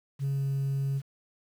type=tone with pitch glide; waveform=sine; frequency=138.3 to 137.42 Hz; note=C#3 to C#3; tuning=-4 to -15 cents; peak=-24 dBFS; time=0.19-1.02 s; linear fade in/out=50 ms; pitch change=-11 cents; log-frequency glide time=0.31-0.46 s; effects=tanh soft clip ceiling -25 dBFS + 9-bit